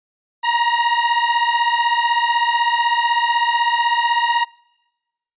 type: beating tone pair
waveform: sawtooth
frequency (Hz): 937 / 953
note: A#5 / A#5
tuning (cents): +9 / +38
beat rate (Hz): 16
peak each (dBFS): -14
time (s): 0.43-4.45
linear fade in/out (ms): 20
effects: noise-tail reverb RT60 1.0 s tail -26 dB re dry + resampled to 8000 Hz